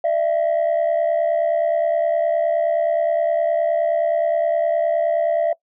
sine tone pair together, 602 / 671.6 Hz, D5 / E5, +43 / +32 cents, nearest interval major second, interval 189 cents, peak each -19 / -16 dBFS, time 0.04-5.53 s, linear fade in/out 5 ms, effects noise-tail reverb RT60 0.1 s tail -21 dB re dry + tanh soft clip ceiling -13 dBFS

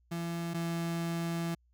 35% pulse tone pair in turn, 169 / 168.03 Hz, E3 / E3, +43 / +33 cents, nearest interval unison, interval 10 cents, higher first, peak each -32 / -30 dBFS, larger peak second, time 0.11-0.54 / 0.54-1.55 s, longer second, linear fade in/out 10 ms, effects added 60 Hz sine -65 dBFS peak until 1.73 s

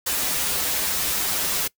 white noise with comb filter, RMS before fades -24 dBFS, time 0.06-1.68 s, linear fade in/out 10 ms, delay 8.8 ms, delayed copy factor -0.85, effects noise-tail reverb RT60 0.1 s tail -22 dB re dry

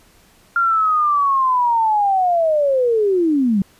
sine linear sweep, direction down, 1396.9 to 185 Hz, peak -13 dBFS, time 0.56-3.62 s, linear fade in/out 2 ms, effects pink hiss -52 dBFS RMS until 3.79 s + resampled to 32000 Hz

